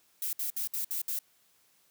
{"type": "noise bursts", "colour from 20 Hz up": "violet", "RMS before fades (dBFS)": -33, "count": 6, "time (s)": [0.22, 1.19], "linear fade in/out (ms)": 2, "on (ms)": 110, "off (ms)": 62, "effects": ["white hiss -67 dBFS RMS until 1.9 s", "high-pass 80 Hz 12 dB/octave"]}